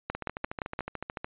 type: two click trains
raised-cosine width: 0.5 ms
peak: -19 / -15 dBFS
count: 16 / 5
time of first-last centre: 0.15-1.245 / 0.1-0.791 s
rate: 13.7 / 5.79 Hz
effects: resampled to 8000 Hz